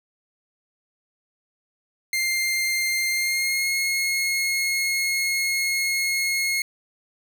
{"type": "tone with pitch glide", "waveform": "sawtooth", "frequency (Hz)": [2103, 2161], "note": ["C7", "C#7"], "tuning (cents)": [8, -45], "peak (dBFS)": -18, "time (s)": [2.13, 6.62], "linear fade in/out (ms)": 2, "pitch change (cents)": 47, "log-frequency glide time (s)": [3.12, 3.69], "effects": []}